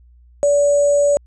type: tone with sample-and-hold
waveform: sine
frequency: 575 Hz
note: D5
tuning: 37 cents flat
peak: -11 dBFS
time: 0.43-1.17 s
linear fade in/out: 0 ms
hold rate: 7350 Hz
effects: added 60 Hz sine -45 dBFS peak until 1.26 s + resampled to 22050 Hz